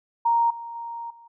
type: tone with level steps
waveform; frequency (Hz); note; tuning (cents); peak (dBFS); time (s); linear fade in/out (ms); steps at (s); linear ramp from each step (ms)
sine; 932.3; A#5; 0; -17 / -33 / -31 / -46; 0.25-1.28; 10; 0.5 / 0.75 / 1.1; 5
effects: none